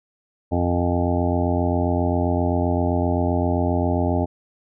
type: harmonic tone with a mistuned harmonic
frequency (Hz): 87.6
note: F2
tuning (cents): +6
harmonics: 1 / 2 / 3 / 4 / 5 / 7 / 8 / 9 / 10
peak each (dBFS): -22 / -28 / -24 / -28 / -30 / -27 / -31 / -31 / -34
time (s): 0.51-4.26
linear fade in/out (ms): 20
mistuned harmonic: 10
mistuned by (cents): -39
effects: none